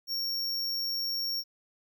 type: tone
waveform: square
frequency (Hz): 5520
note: F8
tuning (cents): -21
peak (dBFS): -30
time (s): 0.07-1.44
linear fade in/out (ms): 50
effects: 11-bit